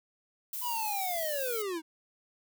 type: noise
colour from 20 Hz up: violet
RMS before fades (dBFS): -37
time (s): 0.53-1.62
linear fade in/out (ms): 2
type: linear sweep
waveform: square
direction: down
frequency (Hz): 1000 to 306.1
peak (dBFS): -33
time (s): 0.61-1.82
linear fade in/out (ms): 50
effects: none